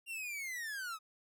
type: linear sweep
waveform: 45% pulse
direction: down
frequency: 2794 to 1244.5 Hz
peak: -39 dBFS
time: 0.06-0.99 s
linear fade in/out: 50 ms
effects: none